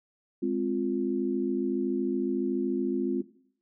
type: chord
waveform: sine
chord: F minor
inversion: first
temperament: equal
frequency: 207.7 / 261.6 / 349.2 Hz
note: Ab3 / C4 / F4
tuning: 0 / 0 / 0 cents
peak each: -32 / -29 / -29 dBFS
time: 0.42-3.22 s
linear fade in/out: 10 ms
effects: noise-tail reverb RT60 0.6 s tail -17 dB re dry